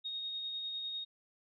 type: tone with tremolo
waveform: sine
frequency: 3729 Hz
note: A#7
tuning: in tune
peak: -36 dBFS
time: 0.04-1.05 s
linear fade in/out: 20 ms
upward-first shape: sine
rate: 10 Hz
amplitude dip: 25%
effects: none